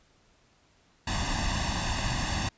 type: noise with comb filter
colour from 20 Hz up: pink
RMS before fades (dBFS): -29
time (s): 1.07-2.49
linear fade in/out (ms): 5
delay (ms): 1.1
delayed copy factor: +0.85
effects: pink hiss -64 dBFS RMS until 2.57 s + resampled to 16000 Hz